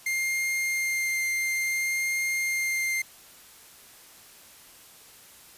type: tone with vibrato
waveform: 45% pulse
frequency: 2110 Hz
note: C7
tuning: 14 cents sharp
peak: -25 dBFS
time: 0.06-3.02 s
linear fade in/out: 5 ms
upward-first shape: sine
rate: 0.58 Hz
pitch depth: 8 cents each way
effects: white hiss -51 dBFS RMS until 5.57 s + resampled to 32000 Hz